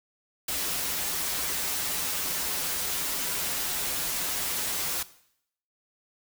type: noise with comb filter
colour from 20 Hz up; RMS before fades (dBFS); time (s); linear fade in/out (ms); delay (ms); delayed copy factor
white; -30; 0.48-5.03; 5; 8.9; -0.55
effects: noise-tail reverb RT60 0.7 s tail -17 dB re dry